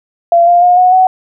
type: tone with pitch steps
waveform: sine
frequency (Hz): 684 / 699.2 / 714.7 / 730.6 / 746.8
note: F5 / F5 / F5 / F#5 / F#5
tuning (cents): -36 / +2 / +40 / -22 / +16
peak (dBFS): -4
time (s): 0.32-1.07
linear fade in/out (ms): 2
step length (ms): 150
effects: none